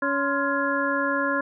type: harmonic tone with a mistuned harmonic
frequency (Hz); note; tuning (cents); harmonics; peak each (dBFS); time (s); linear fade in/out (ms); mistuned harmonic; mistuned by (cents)
280; C#4; +18; 1 / 2 / 4 / 5 / 6; -28 / -28 / -28 / -28 / -28; 0.02-1.41; 5; 4; -120
effects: none